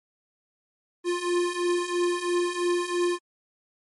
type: beating tone pair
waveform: square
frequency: 349.6 / 352.6 Hz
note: F4 / F4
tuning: +2 / +17 cents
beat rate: 3 Hz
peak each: -29 / -26 dBFS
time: 1.04-3.19 s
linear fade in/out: 50 ms
effects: MP3 48 kbps